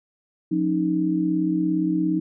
sine tone cluster, 177.7 / 274.8 / 312.1 Hz, F3 / C#4 / D#4, +30 / -15 / +5 cents, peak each -25 / -28 / -21 dBFS, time 0.51-2.2 s, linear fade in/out 10 ms, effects none

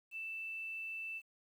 sine tone with quantisation, 2653 Hz, E7, 10 cents sharp, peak -40 dBFS, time 0.11-1.22 s, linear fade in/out 50 ms, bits 11, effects none

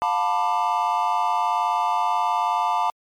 triangle chord, B half-diminished seventh, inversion second, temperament just, 711.2 / 889 / 987.8 / 1185.3 Hz, F5 / A5 / B5 / D6, +31 / +18 / 0 / +16 cents, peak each -24 / -21 / -23 / -25 dBFS, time 0.02-2.9 s, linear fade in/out 0 ms, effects MP3 96 kbps

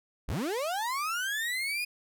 35% pulse linear sweep, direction up, 30.87 to 2489 Hz, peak -28 dBFS, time 0.28-1.85 s, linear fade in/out 10 ms, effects none

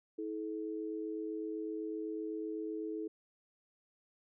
sine tone pair together, 322.1 / 430 Hz, E4 / A4, -40 / -40 cents, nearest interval perfect fourth, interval 500 cents, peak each -39 / -40 dBFS, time 0.18-3.08 s, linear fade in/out 10 ms, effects none

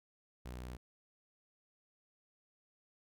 sawtooth tone, 61.74 Hz, B1, in tune, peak -40 dBFS, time 0.45-0.77 s, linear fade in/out 10 ms, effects none

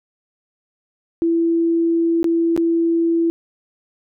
sine tone with dropouts, 333.6 Hz, E4, 21 cents sharp, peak -14 dBFS, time 1.22-3.3 s, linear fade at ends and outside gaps 0 ms, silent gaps 2.23-2.243 / 2.564-2.576 s, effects none

